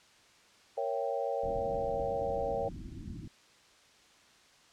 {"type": "chord", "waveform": "sine", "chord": "A# diminished seventh", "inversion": "none", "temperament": "equal with one note detuned", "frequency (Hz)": [466.2, 554.4, 672.3, 784], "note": ["A#4", "C#5", "E5", "G5"], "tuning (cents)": [0, 0, 34, 0], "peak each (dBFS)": [-36, -34, -39, -37], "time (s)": [0.77, 2.69], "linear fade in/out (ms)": 10}
{"type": "low-pass noise", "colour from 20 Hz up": "pink", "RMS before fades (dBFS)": -43, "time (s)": [1.43, 3.28], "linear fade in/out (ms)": 5, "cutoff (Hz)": 340, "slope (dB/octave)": 96}
{"effects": ["white hiss -61 dBFS RMS until 4.72 s", "low-pass 6000 Hz 12 dB/octave"]}